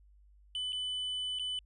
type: tone with dropouts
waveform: triangle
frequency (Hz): 3000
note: F#7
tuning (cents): +23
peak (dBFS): -32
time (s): 0.55-1.59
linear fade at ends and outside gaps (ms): 1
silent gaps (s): 0.723-0.729 / 1.388-1.395
effects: added 50 Hz sine -58 dBFS peak until 1.65 s + resampled to 24000 Hz